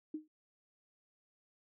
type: tone with exponential decay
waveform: sine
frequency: 308.8 Hz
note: D#4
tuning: 13 cents flat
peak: -34 dBFS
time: 0.14-0.28 s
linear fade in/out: 5 ms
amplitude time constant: 29 ms
effects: none